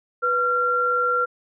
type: tone pair together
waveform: sine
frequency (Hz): 492.5 / 1375.4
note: B4 / F6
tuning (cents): -5 / -27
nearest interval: octave + tritone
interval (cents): 1778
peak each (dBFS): -25 / -19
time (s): 0.22-1.26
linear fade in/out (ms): 20
effects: none